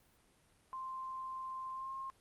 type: tone with pitch glide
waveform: sine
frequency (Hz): 1046.5 to 1067.9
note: C6 to C6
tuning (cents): 0 to +35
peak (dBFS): -40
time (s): 0.73-2.1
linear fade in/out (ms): 0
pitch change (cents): +35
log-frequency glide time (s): 1.72-1.92
effects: pink hiss -69 dBFS RMS until 2.2 s + Opus 32 kbps